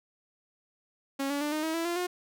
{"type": "tone with pitch steps", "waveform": "sawtooth", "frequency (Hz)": [274.4, 285.1, 296.1, 307.6, 319.6, 332, 344.9, 358.3], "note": ["C#4", "C#4", "D4", "D#4", "D#4", "E4", "F4", "F4"], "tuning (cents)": [-17, 49, 14, -20, 47, 12, -22, 44], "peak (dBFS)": -25, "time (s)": [1.19, 2.07], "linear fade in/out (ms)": 10, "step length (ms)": 110, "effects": []}